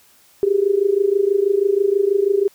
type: tone with amplitude modulation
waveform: sine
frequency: 398.4 Hz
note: G4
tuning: 28 cents sharp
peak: -10 dBFS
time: 0.43-2.48 s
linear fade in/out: 0 ms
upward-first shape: sine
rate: 26.2 Hz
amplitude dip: 85%
effects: white hiss -53 dBFS RMS until 2.54 s